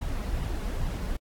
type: noise with flanger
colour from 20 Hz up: brown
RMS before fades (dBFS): -30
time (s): 0.01-1.17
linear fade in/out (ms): 10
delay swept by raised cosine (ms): 1 to 4.8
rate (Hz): 2.4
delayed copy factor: +0.5
effects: AAC 64 kbps